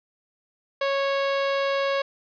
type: tone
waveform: sawtooth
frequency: 552 Hz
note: C#5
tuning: 7 cents flat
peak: -18 dBFS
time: 0.81-2.02 s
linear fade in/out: 5 ms
effects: resampled to 11025 Hz + 10-bit